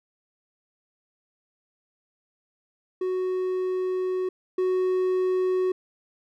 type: tone pair in turn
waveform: triangle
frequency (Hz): 370 / 370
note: F#4 / F#4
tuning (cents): 0 / 0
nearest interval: unison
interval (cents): 0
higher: neither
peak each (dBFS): -22 / -19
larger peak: second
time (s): 3.01-4.29 / 4.58-5.72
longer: first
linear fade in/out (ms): 5
effects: none